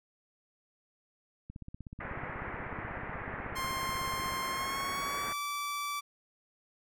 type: click train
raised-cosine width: 5 ms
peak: -31 dBFS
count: 47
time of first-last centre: 1.5-4.322 s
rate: 16.3 Hz
type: low-pass noise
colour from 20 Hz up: white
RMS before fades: -41 dBFS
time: 2-5.33 s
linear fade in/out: 5 ms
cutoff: 2100 Hz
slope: 48 dB/octave
type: tone with pitch glide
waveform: sawtooth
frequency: 1057 to 1159.3 Hz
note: C6 to D6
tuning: +17 to -23 cents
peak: -30 dBFS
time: 3.55-6.01 s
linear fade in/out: 20 ms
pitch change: +160 cents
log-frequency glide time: 4.48-5.32 s
effects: none